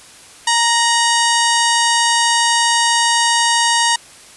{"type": "harmonic tone with a mistuned harmonic", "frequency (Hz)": 932.3, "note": "A#5", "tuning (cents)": 0, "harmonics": [1, 2, 3, 4, 5, 6, 7, 8, 9, 10], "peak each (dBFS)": [-16, -19, -21, -22, -23, -24, -24, -25, -26, -26], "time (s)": [0.47, 3.96], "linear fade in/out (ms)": 5, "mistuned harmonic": 3, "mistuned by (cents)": 75, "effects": ["white hiss -41 dBFS RMS until 4.36 s", "resampled to 24000 Hz"]}